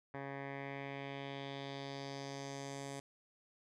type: tone with low-pass filter sweep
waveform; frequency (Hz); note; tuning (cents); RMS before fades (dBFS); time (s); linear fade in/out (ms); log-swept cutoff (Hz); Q
10% pulse; 138.5; C#3; -1; -45; 0.14-3; 2; 1600 to 8400; 2.4
effects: none